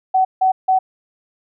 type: tone bursts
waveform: sine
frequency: 754 Hz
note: F#5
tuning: 32 cents sharp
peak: -11 dBFS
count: 3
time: 0.14-0.79 s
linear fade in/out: 10 ms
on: 110 ms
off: 160 ms
effects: none